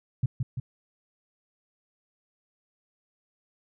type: tone with echo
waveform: sine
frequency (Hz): 125.7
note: B2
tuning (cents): +31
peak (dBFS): -20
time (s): 0.23-0.26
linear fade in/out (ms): 5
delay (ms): 170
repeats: 2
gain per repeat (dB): -4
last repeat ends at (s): 0.6
effects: none